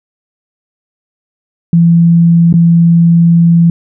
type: tone with dropouts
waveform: sine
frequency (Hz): 168.7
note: E3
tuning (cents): +40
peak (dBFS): -3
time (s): 1.73-3.7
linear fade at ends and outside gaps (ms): 2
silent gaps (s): 2.527-2.539
effects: none